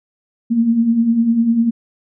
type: beating tone pair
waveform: sine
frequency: 222.4 / 232.4 Hz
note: A3 / A#3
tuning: +19 / -5 cents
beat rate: 10 Hz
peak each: -20 / -12 dBFS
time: 0.5-1.71 s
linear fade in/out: 20 ms
effects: none